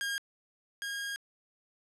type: tone pair in turn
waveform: sawtooth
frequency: 1619 / 1627.4 Hz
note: G#6 / G#6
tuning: -45 / -36 cents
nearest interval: unison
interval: 9 cents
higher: second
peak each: -28 / -31 dBFS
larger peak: first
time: 0.01-0.18 / 0.82-1.16 s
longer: second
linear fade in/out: 0 ms
effects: low-pass 11000 Hz 12 dB/octave